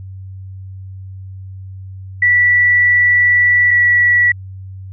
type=tone pair in turn; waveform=sine; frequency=1957 / 1943.5 Hz; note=B6 / B6; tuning=-16 / -28 cents; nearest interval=unison; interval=12 cents; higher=first; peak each=-8 dBFS; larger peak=neither; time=2.22-3.71 / 3.71-4.32 s; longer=first; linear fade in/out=5 ms; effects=added 95 Hz sine -28 dBFS peak until 4.92 s